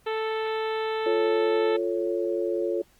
harmonic tone, 440 Hz, A4, in tune, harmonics 1 / 2 / 3 / 4 / 5 / 6 / 7 / 8 / 9, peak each -27 / -33 / -37 / -39 / -41 / -43 / -44 / -45 / -46 dBFS, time 0.06-1.77 s, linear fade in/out 10 ms
sine chord, F augmented, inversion none, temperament equal, 349.2 / 440 / 554.4 Hz, F4 / A4 / C#5, 0 / 0 / 0 cents, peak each -27 / -29 / -30 dBFS, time 1.06-2.82 s, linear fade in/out 5 ms
effects pink hiss -61 dBFS RMS until 2.99 s + Opus 24 kbps

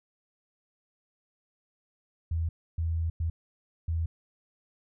sine tone bursts at uneven times, 82.2 Hz, E2, 4 cents flat, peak -26 dBFS, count 4, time 2.31-2.49 / 2.78-3.1 / 3.2-3.3 / 3.88-4.06 s, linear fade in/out 5 ms, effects none

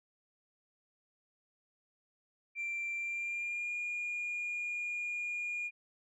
sine tone with pitch glide, 2358 to 2427 Hz, D7 to D#7, +6 to -44 cents, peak -33 dBFS, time 2.55-5.71 s, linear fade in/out 50 ms, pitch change +50 cents, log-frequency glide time 2.96-3.74 s, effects tanh soft clip ceiling -32 dBFS

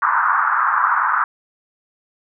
pink band-pass noise, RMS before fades -17 dBFS, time 0.02-1.24 s, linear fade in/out 2 ms, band 1000 to 1500 Hz, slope 48 dB/octave, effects none

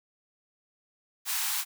white high-pass noise, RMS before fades -30 dBFS, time 1.25-1.65 s, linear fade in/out 50 ms, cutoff 760 Hz, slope 96 dB/octave, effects none

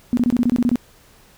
sine tone bursts, 242.5 Hz, B3, 31 cents flat, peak -13 dBFS, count 10, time 0.13-0.757 s, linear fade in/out 0 ms, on 42 ms, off 23 ms, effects pink hiss -51 dBFS RMS until 1.37 s

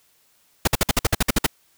pink noise bursts, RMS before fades -17 dBFS, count 11, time 0.65-1.465 s, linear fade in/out 5 ms, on 25 ms, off 54 ms, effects white hiss -61 dBFS RMS until 1.77 s

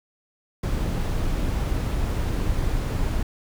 brown noise, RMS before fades -24 dBFS, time 0.63-3.23 s, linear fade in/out 5 ms, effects none

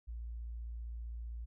sine tone, 57.7 Hz, A#1, 17 cents flat, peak -40 dBFS, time 0.07-1.46 s, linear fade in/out 20 ms, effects none

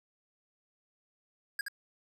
square tone with echo, 1633 Hz, G#6, 30 cents flat, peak -32 dBFS, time 1.59-1.61 s, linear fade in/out 2 ms, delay 73 ms, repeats 1, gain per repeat -4 dB, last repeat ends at 1.683 s, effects none

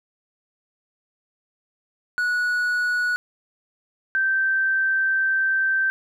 triangle / sine tone pair in turn, 1466 / 1557.6 Hz, F#6 / G6, -16 / -12 cents, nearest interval minor second, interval 104 cents, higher second, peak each -18 dBFS, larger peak neither, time 2.18-3.16 / 4.15-5.9 s, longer second, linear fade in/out 0 ms, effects none

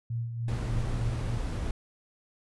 sine tone with tremolo, 116.54 Hz, A#2, in tune, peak -28 dBFS, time 0.1-1.38 s, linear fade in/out 5 ms, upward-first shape sine, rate 3.4 Hz, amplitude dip 50%
brown noise, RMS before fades -32 dBFS, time 0.48-1.71 s, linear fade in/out 2 ms
effects resampled to 24000 Hz

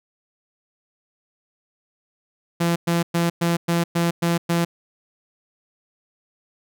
sawtooth tone bursts, 170 Hz, F3, 46 cents flat, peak -14 dBFS, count 8, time 2.6-4.65 s, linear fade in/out 10 ms, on 160 ms, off 110 ms, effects none

